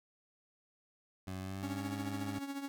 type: tone with pitch glide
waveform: 20% pulse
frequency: 93.9 to 101.81 Hz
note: F#2 to G#2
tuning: +26 to -34 cents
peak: -35 dBFS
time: 1.27-2.39 s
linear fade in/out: 5 ms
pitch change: +140 cents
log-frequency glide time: 1.4-1.91 s
type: tone with tremolo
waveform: 45% pulse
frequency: 277.9 Hz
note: C#4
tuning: 4 cents sharp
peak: -36 dBFS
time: 1.63-2.68 s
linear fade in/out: 0 ms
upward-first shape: triangle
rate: 14 Hz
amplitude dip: 70%
effects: none